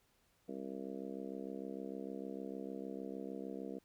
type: harmonic tone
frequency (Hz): 66.6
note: C2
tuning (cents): +31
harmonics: 3 / 4 / 5 / 6 / 7 / 8 / 9 / 10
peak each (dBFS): -48 / -47 / -49 / -51 / -48 / -59 / -57 / -56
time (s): 0.48-3.79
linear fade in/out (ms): 10
effects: pink hiss -74 dBFS RMS until 3.84 s